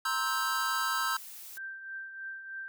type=chord; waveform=square; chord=C dominant seventh; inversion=third; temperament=just; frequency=941.9 / 1046.5 / 1308.1 / 1569.8 Hz; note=Bb5 / C6 / E6 / G6; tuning=+18 / 0 / -14 / +2 cents; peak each=-39 / -37 / -33 / -34 dBFS; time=0.05-1.17 s; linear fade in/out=5 ms
type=noise; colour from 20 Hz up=blue; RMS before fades=-46 dBFS; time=0.26-1.58 s; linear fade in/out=5 ms
type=tone with tremolo; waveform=sine; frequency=1568 Hz; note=G6; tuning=in tune; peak=-36 dBFS; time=1.57-2.68 s; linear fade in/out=0 ms; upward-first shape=triangle; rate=3.2 Hz; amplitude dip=60%
effects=none